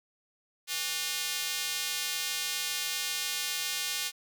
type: tone with high-pass filter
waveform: square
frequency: 163.7 Hz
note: E3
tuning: 12 cents flat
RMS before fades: -33 dBFS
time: 0.67-4.12 s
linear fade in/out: 50 ms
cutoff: 3100 Hz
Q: 0.9
effects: none